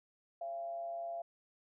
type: tone with frequency modulation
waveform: sine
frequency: 681 Hz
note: F5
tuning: 44 cents flat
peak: -38 dBFS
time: 0.41-1.22 s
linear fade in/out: 5 ms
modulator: 131 Hz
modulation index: 0.32
effects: none